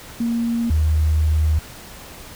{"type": "tone pair in turn", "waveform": "sine", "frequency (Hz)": [233.1, 77.61], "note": ["A#3", "D#2"], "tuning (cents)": [0, -4], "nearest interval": "octave + perfect fifth", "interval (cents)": 1904, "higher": "first", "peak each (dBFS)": [-18, -14], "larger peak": "second", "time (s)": [[0.2, 0.7], [0.7, 1.59]], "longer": "second", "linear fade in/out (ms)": 5, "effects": ["pink hiss -39 dBFS RMS until 2.35 s"]}